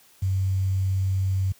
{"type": "tone with quantisation", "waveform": "sine", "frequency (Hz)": 95.3, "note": "G2", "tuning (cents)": -48, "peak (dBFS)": -20, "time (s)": [0.22, 1.52], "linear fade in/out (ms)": 5, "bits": 8, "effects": ["white hiss -56 dBFS RMS until 1.59 s", "high-pass 60 Hz 12 dB/octave"]}